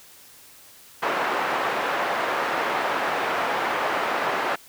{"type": "band-pass noise", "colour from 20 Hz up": "pink", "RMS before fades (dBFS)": -25, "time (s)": [1.02, 4.56], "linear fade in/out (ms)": 10, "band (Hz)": [600, 1700], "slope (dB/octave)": 12, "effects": ["white hiss -49 dBFS RMS until 4.68 s"]}